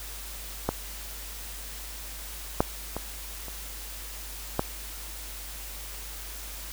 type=clicks; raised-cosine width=1 ms; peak=-10 / -6 / -17 / -26 / -9 dBFS; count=5; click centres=0.69 / 2.605 / 2.966 / 3.483 / 4.594 s; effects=added 50 Hz sine -41 dBFS peak until 6.72 s + white hiss -41 dBFS RMS until 6.72 s